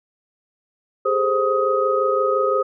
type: tone cluster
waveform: sine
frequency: 405.5 / 431.3 / 523 / 1257 Hz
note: G#4 / A4 / C5 / D#6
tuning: -41 / -35 / -1 / +17 cents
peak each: -22 / -27 / -20 / -21 dBFS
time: 1.05-2.63 s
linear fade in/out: 10 ms
effects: none